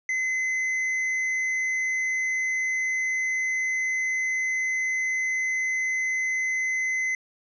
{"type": "tone with hard clipping", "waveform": "sine", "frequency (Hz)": 2044, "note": "C7", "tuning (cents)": -41, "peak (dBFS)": -25, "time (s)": [0.09, 7.15], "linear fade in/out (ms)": 2, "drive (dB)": 5, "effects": ["resampled to 24000 Hz"]}